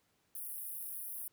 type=high-pass noise; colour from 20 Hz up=pink; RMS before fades=-43 dBFS; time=0.35-1.28 s; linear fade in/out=2 ms; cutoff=9800 Hz; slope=96 dB/octave; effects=pink hiss -75 dBFS RMS until 1.32 s + high-pass 80 Hz 12 dB/octave